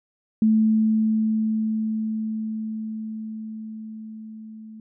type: tone with level ramp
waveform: sine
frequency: 218.8 Hz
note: A3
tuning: 9 cents flat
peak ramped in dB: -14 to -38 dBFS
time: 0.42-4.8 s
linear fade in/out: 2 ms
effects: none